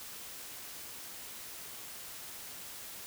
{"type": "silence", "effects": ["white hiss -46 dBFS RMS until 3.06 s"]}